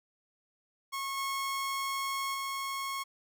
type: tone with level steps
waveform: sawtooth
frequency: 1092 Hz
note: C#6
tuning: 26 cents flat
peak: -30 / -28 / -30 dBFS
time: 0.92-3.04 s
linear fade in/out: 20 ms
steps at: 1.17 / 2.34 s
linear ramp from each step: 5 ms
effects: none

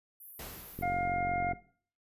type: high-pass noise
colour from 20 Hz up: white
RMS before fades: -46 dBFS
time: 0.2-0.83 s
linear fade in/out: 5 ms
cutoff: 11000 Hz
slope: 96 dB/octave
type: noise with exponential decay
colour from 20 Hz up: pink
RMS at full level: -42 dBFS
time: 0.39-1.41 s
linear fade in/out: 5 ms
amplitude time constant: 220 ms
type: click train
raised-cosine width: 3 ms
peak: -26 dBFS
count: 35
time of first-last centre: 0.79-1.534 s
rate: 45.7 Hz
type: harmonic tone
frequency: 708 Hz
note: F5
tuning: 23 cents sharp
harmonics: 1 / 2 / 3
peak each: -30 / -44 / -38 dBFS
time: 0.82-1.53 s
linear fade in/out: 10 ms
effects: noise-tail reverb RT60 0.5 s tail -17 dB re dry + resampled to 32000 Hz

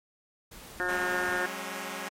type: noise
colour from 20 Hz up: pink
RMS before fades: -47 dBFS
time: 0.51-1.4 s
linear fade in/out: 10 ms
type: harmonic tone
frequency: 180 Hz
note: F#3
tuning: 47 cents flat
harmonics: 2 / 3 / 4 / 5 / 6 / 7 / 8 / 9 / 10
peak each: -35 / -39 / -38 / -41 / -43 / -43 / -33 / -34 / -34 dBFS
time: 0.8-1.46 s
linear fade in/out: 0 ms
type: chord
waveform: 5% pulse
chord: F# suspended second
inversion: none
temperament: equal with one note detuned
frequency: 185 / 207.7 / 271.9 Hz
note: F#3 / G#3 / C#4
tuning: 0 / 0 / -33 cents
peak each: -28 dBFS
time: 0.88-2.09 s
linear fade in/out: 10 ms
effects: MP3 64 kbps

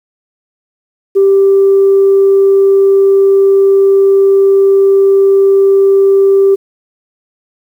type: tone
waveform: sine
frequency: 392 Hz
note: G4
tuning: in tune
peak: -3 dBFS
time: 1.15-6.56 s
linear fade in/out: 20 ms
effects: tanh soft clip ceiling 0 dBFS + 7-bit

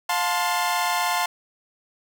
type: chord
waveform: sawtooth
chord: F major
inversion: none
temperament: equal with one note detuned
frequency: 709.8 / 880 / 1046.5 Hz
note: F5 / A5 / C6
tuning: +28 / 0 / 0 cents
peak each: -22 dBFS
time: 0.09-1.26 s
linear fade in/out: 5 ms
effects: none

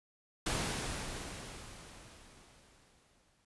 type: noise with exponential decay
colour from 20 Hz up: pink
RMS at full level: -33 dBFS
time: 0.46-3.45 s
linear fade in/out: 5 ms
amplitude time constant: 650 ms
effects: resampled to 24000 Hz

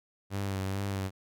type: tone with vibrato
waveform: sawtooth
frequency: 97.5 Hz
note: G2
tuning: 9 cents flat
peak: -27 dBFS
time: 0.3-1.11 s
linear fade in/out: 50 ms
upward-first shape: sine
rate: 2.3 Hz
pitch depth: 39 cents each way
effects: none

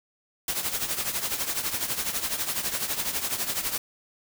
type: noise with tremolo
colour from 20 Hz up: white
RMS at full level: -26 dBFS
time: 0.48-3.78 s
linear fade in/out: 2 ms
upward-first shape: triangle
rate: 12 Hz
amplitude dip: 75%
effects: none

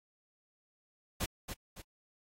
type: noise with echo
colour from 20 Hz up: pink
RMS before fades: -35 dBFS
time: 1.2-1.26 s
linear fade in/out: 10 ms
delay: 280 ms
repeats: 2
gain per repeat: -7 dB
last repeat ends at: 1.82 s
effects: AAC 48 kbps

